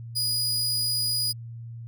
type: tone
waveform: sawtooth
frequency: 4922 Hz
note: D#8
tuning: 20 cents flat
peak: -21 dBFS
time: 0.15-1.33 s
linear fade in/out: 20 ms
effects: added 116 Hz sine -36 dBFS peak until 1.87 s